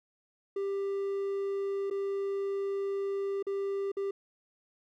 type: tone with dropouts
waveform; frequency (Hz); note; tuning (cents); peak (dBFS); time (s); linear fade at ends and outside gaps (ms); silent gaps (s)
triangle; 395.2; G4; +14; -28; 0.56-4.11; 5; 1.901-1.909 / 3.427-3.467 / 3.918-3.968
effects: none